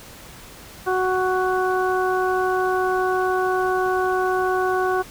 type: harmonic tone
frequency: 371.1 Hz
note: F#4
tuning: 5 cents sharp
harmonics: 1 / 2 / 3 / 4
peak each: -21 / -24 / -26 / -27 dBFS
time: 0.86-5.03 s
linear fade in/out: 20 ms
effects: pink hiss -42 dBFS RMS until 5.1 s